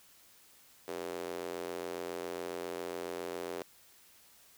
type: tone with high-pass filter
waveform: square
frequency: 43.65 Hz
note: F1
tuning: in tune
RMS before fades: -40 dBFS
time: 0.88-3.62 s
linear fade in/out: 0 ms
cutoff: 420 Hz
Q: 2.7
effects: white hiss -61 dBFS RMS until 4.57 s